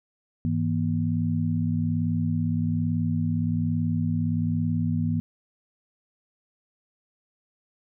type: tone cluster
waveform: sine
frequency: 100.9 / 162.1 / 239.9 Hz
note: G#2 / E3 / A#3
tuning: -49 / -29 / +50 cents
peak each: -27 / -26 / -27 dBFS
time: 0.45-5.2 s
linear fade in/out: 0 ms
effects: none